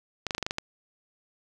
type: clicks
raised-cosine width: 0.2 ms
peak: -12 dBFS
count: 8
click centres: 0.267 / 0.308 / 0.349 / 0.381 / 0.427 / 0.465 / 0.509 / 0.584 s
effects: none